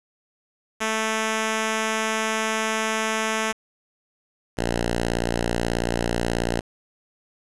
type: tone pair in turn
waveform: 5% pulse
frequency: 220 / 58.4 Hz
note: A3 / A#1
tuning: 0 / +4 cents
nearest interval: octave + major seventh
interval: 2296 cents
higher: first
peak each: -11 dBFS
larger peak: neither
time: 0.8-3.53 / 4.57-6.61 s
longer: first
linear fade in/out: 20 ms
effects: resampled to 24000 Hz + 7-bit